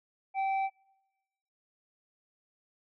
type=tone pair together; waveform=sine; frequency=775.7 / 2322 Hz; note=G5 / D7; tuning=-18 / -20 cents; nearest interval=octave + perfect fifth; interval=1898 cents; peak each=-27 / -38 dBFS; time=0.34-0.7 s; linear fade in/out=50 ms; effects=noise-tail reverb RT60 1.0 s tail -25 dB re dry + tanh soft clip ceiling -21 dBFS